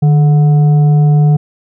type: tone with frequency modulation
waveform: sine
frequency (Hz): 150.6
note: D3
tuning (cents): +44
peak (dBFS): -5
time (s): 0.02-1.37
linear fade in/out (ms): 10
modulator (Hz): 579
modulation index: 0.22
effects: none